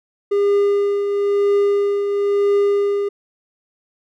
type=tone with tremolo; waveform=triangle; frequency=404.3 Hz; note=G#4; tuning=46 cents flat; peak=-10 dBFS; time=0.31-3.09 s; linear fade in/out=10 ms; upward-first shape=triangle; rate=1 Hz; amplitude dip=50%; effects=none